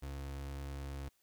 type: tone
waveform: 35% pulse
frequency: 69.3 Hz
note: C#2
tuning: in tune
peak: -39 dBFS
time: 0.02-1.09 s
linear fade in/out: 10 ms
effects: white hiss -75 dBFS RMS until 1.22 s